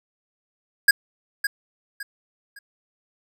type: tone with echo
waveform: square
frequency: 1638 Hz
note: G#6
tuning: 24 cents flat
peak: -11 dBFS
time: 0.88-0.91 s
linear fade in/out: 5 ms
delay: 560 ms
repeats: 3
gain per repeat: -10 dB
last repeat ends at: 2.59 s
effects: none